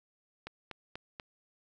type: click train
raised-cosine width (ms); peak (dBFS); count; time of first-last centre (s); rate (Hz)
0.3; -25; 4; 0.47-1.198; 4.12
effects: none